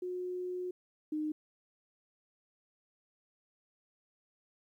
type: tone pair in turn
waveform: sine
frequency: 362.4 / 306.2 Hz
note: F#4 / D#4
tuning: -36 / -28 cents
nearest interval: minor third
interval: 292 cents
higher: first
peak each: -35 / -32 dBFS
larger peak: second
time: 0.02-0.71 / 1.12-1.32 s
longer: first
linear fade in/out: 5 ms
effects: 12-bit